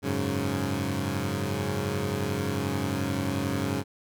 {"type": "chord", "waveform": "15% pulse", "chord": "F# suspended second", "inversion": "none", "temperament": "equal", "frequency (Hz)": [92.5, 103.83, 138.59], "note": ["F#2", "G#2", "C#3"], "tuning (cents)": [0, 0, 0], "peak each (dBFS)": -25, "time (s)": [0.02, 3.84], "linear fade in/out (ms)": 50, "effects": []}